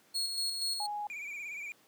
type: tone with tremolo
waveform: 35% pulse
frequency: 4317 Hz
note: C#8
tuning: 47 cents flat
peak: -29 dBFS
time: 0.14-0.87 s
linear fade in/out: 20 ms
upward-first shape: square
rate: 4.2 Hz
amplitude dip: 40%
type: tone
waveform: sine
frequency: 830.6 Hz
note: G#5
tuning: in tune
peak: -34 dBFS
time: 0.8-1.07 s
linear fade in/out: 2 ms
type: tone with vibrato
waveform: triangle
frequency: 2349 Hz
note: D7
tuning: in tune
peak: -37 dBFS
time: 1.1-1.72 s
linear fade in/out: 0 ms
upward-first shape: sine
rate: 17 Hz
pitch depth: 71 cents each way
effects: pink hiss -64 dBFS RMS until 1.87 s + high-pass 200 Hz 12 dB/octave